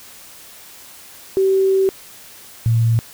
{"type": "tone pair in turn", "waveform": "sine", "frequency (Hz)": [384.4, 114.68], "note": ["G4", "A#2"], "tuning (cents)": [-34, -28], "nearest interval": "octave + major sixth", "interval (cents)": 2094, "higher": "first", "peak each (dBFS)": -12, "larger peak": "neither", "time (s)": [[1.37, 1.89], [2.66, 2.99]], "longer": "first", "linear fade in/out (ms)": 0, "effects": ["white hiss -41 dBFS RMS until 3.13 s"]}